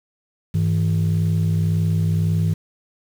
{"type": "tone pair together", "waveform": "sine", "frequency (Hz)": [100, 161.85], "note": ["G2", "E3"], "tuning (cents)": [35, -31], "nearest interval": "minor sixth", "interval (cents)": 834, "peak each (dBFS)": -17, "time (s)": [0.54, 2.54], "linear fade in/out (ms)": 10, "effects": ["tanh soft clip ceiling -13 dBFS", "7-bit"]}